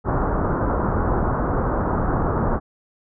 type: low-pass noise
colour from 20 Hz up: pink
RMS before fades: -21 dBFS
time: 0.04-2.6 s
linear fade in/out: 50 ms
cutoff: 1400 Hz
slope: 48 dB/octave
effects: none